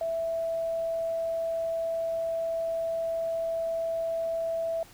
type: tone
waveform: sine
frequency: 660 Hz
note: E5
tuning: 2 cents sharp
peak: -27 dBFS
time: 0.01-4.83 s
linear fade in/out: 2 ms
effects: pink hiss -53 dBFS RMS until 4.93 s